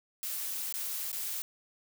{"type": "noise with dropouts", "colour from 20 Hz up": "blue", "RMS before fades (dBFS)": -36, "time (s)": [0.23, 1.42], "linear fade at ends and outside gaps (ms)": 0, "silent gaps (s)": [[0.725, 0.74], [1.117, 1.129]], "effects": []}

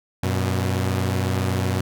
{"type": "tone pair together", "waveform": "sawtooth", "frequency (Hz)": [93.7, 121.6], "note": ["F#2", "B2"], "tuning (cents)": [22, -26], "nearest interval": "perfect fourth", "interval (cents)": 452, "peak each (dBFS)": [-18, -21], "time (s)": [0.23, 1.81], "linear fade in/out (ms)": 5, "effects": []}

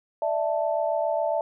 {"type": "chord", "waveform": "sine", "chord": "D suspended second", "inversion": "none", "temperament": "equal with one note detuned", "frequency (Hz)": [592.1, 659.3, 880], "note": ["D5", "E5", "A5"], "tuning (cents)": [14, 0, 0], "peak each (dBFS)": [-27, -25, -30], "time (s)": [0.22, 1.41], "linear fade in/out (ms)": 2, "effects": []}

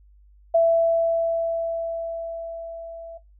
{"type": "tone with level ramp", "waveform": "sine", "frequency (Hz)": 665, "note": "E5", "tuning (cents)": 15, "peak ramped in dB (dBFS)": [-13, -35], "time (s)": [0.54, 3.18], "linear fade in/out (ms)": 10, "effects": ["noise-tail reverb RT60 0.2 s tail -19 dB re dry", "added 50 Hz sine -50 dBFS peak until 3.39 s"]}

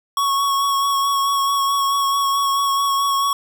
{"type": "tone with vibrato", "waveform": "square", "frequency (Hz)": 1108.7, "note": "C#6", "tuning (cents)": 0, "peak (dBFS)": -17, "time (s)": [0.17, 3.33], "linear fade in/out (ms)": 2, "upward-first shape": "sine", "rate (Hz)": 4.6, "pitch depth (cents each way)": 19, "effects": []}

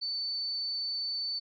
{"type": "tone", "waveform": "sine", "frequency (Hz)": 4515, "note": "C#8", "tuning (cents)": 31, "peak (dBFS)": -31, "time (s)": [0.01, 1.4], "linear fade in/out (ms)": 20, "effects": []}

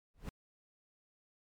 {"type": "noise with exponential growth", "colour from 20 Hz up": "brown", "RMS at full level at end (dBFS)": -35, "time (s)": [0.14, 0.29], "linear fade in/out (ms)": 0, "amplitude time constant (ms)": 32, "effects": ["MP3 96 kbps"]}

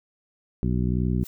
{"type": "harmonic tone", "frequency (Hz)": 61.74, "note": "B1", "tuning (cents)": 0, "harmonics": [1, 2, 3, 4, 5, 6], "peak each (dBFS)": [-26, -26, -26, -31, -36, -36], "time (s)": [0.63, 1.24], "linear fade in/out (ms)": 0}
{"type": "noise with exponential growth", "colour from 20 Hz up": "blue", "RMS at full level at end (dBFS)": -36, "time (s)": [1.19, 1.27], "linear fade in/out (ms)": 2, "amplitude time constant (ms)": 16}
{"effects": []}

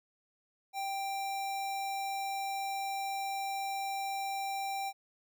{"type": "tone with sample-and-hold", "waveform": "sine", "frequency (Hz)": 784, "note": "G5", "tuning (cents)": 0, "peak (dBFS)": -33, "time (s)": [0.73, 4.93], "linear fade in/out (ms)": 50, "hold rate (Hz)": 3150, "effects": []}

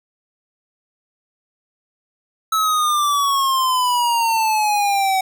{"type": "exponential sweep", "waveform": "square", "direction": "down", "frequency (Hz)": [1306, 755], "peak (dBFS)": -16, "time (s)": [2.52, 5.21], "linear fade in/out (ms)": 5, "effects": []}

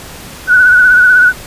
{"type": "tone with vibrato", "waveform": "sine", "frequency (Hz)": 1480, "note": "F#6", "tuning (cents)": 0, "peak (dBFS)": -3, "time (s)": [0.47, 1.33], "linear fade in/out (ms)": 50, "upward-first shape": "triangle", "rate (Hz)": 16, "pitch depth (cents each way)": 53, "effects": ["pink hiss -30 dBFS RMS until 1.46 s", "resampled to 32000 Hz"]}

